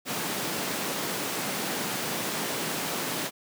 pink high-pass noise, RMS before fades -31 dBFS, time 0.05-3.31 s, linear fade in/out 50 ms, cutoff 160 Hz, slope 24 dB/octave, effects none

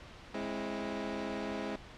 20% pulse chord, Ab augmented, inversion none, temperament equal with one note detuned, 207.7 / 265.9 / 329.6 Hz, Ab3 / C4 / E4, 0 / +28 / 0 cents, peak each -34 / -36 / -36 dBFS, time 0.34-1.76 s, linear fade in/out 5 ms, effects pink hiss -51 dBFS RMS until 1.97 s + low-pass 4000 Hz 12 dB/octave

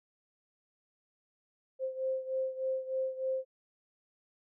sine beating tone pair, 523.3 / 526.6 Hz, C5 / C5, 0 / +11 cents, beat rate 3.3 Hz, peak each -33 / -37 dBFS, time 1.79-3.45 s, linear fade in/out 50 ms, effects none

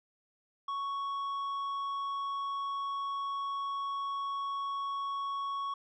triangle tone with tanh clipping, 1111 Hz, C#6, 4 cents sharp, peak -34 dBFS, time 0.68-5.74 s, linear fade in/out 5 ms, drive 10 dB, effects none

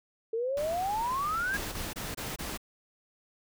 sine exponential sweep, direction up, 440 to 1661.2 Hz, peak -28 dBFS, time 0.33-1.57 s, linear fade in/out 5 ms
pink noise, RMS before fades -42 dBFS, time 0.57-1.87 s, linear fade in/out 2 ms
pink noise bursts, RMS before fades -37 dBFS, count 5, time 1.53-2.576 s, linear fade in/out 10 ms, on 190 ms, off 24 ms
effects none

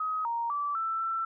sine tone with pitch steps, 1265 / 933 / 1159 / 1329 / 1337 Hz, D#6 / A#5 / D6 / E6 / E6, +28 / +1 / -23 / +14 / +24 cents, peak -28 dBFS, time 0-1.25 s, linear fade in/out 5 ms, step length 250 ms, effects none

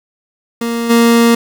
30% pulse tone with level steps, 233.1 Hz, A#3, in tune, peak -13 / -4 dBFS, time 0.61-1.35 s, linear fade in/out 5 ms, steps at 0.89 s, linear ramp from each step 20 ms, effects 7-bit

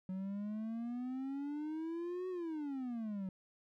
triangle exponential two-way sweep, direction up then down, 185 to 373.2 to 185 Hz, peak -36 dBFS, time 0.09-3.29 s, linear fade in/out 2 ms, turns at 2.29 s, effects none

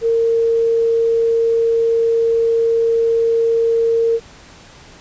sine tone, 458.8 Hz, A#4, 28 cents flat, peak -12 dBFS, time 0.01-4.2 s, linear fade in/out 50 ms, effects pink hiss -42 dBFS RMS until 5 s + resampled to 16000 Hz

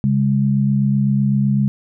sine tone pair together, 136.22 / 204.1 Hz, C#3 / G#3, -30 / -30 cents, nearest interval perfect fifth, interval 700 cents, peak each -16 dBFS, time 0.04-1.68 s, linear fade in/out 0 ms, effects none

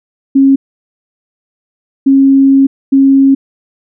sine tone bursts at uneven times, 271.8 Hz, C#4, 34 cents flat, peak -3 dBFS, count 3, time 0.35-0.56 / 2.06-2.67 / 2.92-3.35 s, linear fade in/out 10 ms, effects none

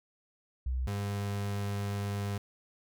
sine / 35% pulse tone pair in turn, 63.6 / 100.96 Hz, C2 / G#2, -48 / -48 cents, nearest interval minor sixth, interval 800 cents, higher second, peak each -29 / -30 dBFS, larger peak first, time 0.66-0.87 / 0.87-2.38 s, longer second, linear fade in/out 5 ms, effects none

